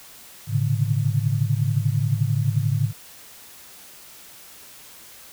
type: tone cluster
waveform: sine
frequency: 108.1 / 119.5 / 133.3 / 141.8 / 153.2 Hz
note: A2 / A#2 / C3 / C#3 / D#3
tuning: -30 / +43 / +33 / +40 / -27 cents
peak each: -22 / -30 / -28 / -24 / -28 dBFS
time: 0.47-2.93 s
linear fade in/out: 50 ms
effects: white hiss -45 dBFS RMS until 5.32 s